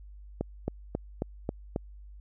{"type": "click train", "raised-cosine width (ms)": 2, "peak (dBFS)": -16, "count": 6, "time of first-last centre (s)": [0.41, 1.761], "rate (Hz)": 3.7, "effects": ["added 50 Hz sine -45 dBFS peak until 2.2 s"]}